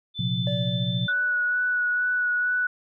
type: tone with pitch glide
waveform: sine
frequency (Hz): 3520 to 3542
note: A7 to A7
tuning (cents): 0 to +11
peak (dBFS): -30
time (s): 0.14-1.13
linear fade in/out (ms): 50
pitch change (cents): +11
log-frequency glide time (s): 0.24-0.95
type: chord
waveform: sine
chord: Bb suspended second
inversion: none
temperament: equal with one note detuned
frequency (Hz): 116.54 / 130.81 / 178.18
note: Bb2 / C3 / F3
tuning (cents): 0 / 0 / +35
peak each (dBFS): -28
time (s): 0.19-1.07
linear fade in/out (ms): 5
type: tone with exponential decay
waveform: triangle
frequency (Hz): 580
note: D5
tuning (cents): -22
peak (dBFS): -26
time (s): 0.47-1.9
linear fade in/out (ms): 1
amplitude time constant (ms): 310
type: tone with vibrato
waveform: sine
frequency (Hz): 1473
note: F#6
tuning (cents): -8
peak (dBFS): -21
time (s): 1.08-2.67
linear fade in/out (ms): 5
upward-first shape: sine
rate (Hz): 2.2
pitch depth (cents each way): 14
effects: none